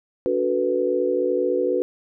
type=chord; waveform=sine; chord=B minor seventh; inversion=first; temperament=equal with one note detuned; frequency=287.8 / 370 / 440 / 493.9 Hz; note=D4 / F#4 / A4 / B4; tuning=-35 / 0 / 0 / 0 cents; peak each=-28 / -23 / -28 / -22 dBFS; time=0.26-1.82 s; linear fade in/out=0 ms; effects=none